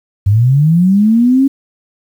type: linear sweep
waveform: sine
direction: up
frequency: 94.9 to 277.2 Hz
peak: -6 dBFS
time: 0.26-1.48 s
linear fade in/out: 10 ms
effects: 7-bit